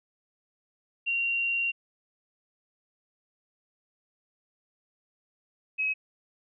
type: tone pair in turn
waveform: sine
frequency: 2759 / 2553 Hz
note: F7 / D#7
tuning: -22 / +44 cents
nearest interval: minor second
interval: 134 cents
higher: first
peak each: -25 dBFS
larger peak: neither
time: 1.06-1.72 / 5.78-5.94 s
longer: first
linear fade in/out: 20 ms
effects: none